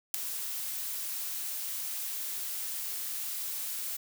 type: noise with ADSR envelope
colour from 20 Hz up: blue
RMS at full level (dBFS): -23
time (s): 0.14-3.97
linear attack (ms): 4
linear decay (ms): 4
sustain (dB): -13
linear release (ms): 9
effects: none